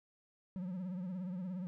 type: tone with vibrato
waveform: triangle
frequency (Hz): 182.9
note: F#3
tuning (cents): -20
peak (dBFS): -36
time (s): 0.56-1.67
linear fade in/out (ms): 0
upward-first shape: triangle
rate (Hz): 17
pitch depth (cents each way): 110
effects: none